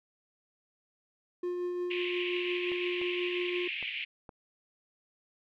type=tone with tremolo; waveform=triangle; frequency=355.6 Hz; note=F4; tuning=31 cents sharp; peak=-28 dBFS; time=1.43-3.68 s; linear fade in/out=5 ms; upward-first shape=triangle; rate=5.7 Hz; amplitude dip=30%
type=band-pass noise; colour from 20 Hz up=white; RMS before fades=-37 dBFS; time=1.9-4.05 s; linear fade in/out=10 ms; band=2200 to 2900 Hz; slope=48 dB/octave
type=clicks; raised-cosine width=1 ms; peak=-32 dBFS; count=4; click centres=2.718 / 3.015 / 3.827 / 4.292 s
effects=none